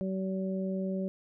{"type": "harmonic tone", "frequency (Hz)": 190, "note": "F#3", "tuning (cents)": 46, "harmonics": [1, 2, 3], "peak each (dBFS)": [-31, -38, -38], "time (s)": [0.01, 1.08], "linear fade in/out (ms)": 0, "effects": []}